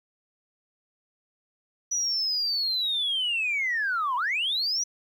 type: linear two-way sweep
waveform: sine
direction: down then up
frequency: 5920 to 948 to 5920 Hz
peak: -23 dBFS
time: 1.91-4.84 s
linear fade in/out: 10 ms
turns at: 4.16 s
effects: tanh soft clip ceiling -20 dBFS + 10-bit